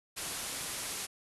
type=low-pass noise; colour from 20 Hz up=white; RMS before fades=-39 dBFS; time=0.16-1.07 s; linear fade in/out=20 ms; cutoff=12000 Hz; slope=96 dB/octave; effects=none